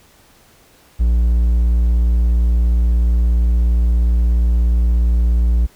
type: tone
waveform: triangle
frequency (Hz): 58.5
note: A#1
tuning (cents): +7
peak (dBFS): -9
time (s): 0.99-5.67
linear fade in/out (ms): 20
effects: pink hiss -50 dBFS RMS until 5.75 s